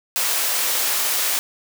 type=high-pass noise; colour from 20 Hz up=white; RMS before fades=-21 dBFS; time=0.16-1.39 s; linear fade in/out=0 ms; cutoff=440 Hz; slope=12 dB/octave; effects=none